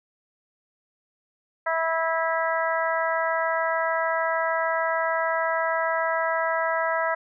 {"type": "harmonic tone", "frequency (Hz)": 326.6, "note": "E4", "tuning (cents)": -16, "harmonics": [2, 3, 4, 5, 6], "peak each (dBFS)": [-26, -28, -29, -30, -31], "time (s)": [1.66, 7.15], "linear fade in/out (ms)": 10, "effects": []}